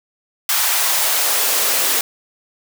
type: noise with high-pass filter sweep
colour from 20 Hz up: white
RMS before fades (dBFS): -17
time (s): 0.49-2.01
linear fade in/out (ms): 2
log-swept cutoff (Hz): 940 to 350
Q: 1.2
effects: none